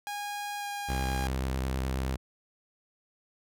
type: tone with pitch glide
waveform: sawtooth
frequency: 820 to 813.9 Hz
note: G#5 to G#5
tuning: -22 to -35 cents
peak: -30 dBFS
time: 0.07-1.27 s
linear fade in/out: 0 ms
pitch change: -13 cents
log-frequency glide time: 0.59-0.64 s
type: tone with vibrato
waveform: sawtooth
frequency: 65.41 Hz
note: C2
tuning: in tune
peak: -25 dBFS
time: 0.88-2.17 s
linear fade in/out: 20 ms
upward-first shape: triangle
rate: 9.3 Hz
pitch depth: 32 cents each way
effects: none